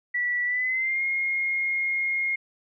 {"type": "tone with pitch glide", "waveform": "sine", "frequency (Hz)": [1954, 2143], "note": ["B6", "C7"], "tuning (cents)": [-19, 41], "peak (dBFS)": -23, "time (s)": [0.14, 2.36], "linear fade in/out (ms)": 10, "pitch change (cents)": 160, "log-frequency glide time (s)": [0.45, 1.03], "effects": []}